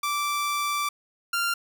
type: tone pair in turn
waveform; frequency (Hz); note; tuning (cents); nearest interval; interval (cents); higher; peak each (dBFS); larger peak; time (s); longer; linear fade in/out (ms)
sawtooth; 1168 / 1389; D6 / F6; -10 / -10; minor third; 300; second; -21 / -20; second; 0.03-0.89 / 1.33-1.54; first; 5
effects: none